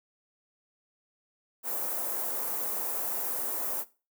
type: band-stop noise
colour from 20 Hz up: white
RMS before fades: -32 dBFS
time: 1.63-3.85 s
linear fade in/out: 50 ms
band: 880 to 14000 Hz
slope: 12 dB/octave
effects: noise-tail reverb RT60 0.3 s tail -17 dB re dry + high-pass 400 Hz 12 dB/octave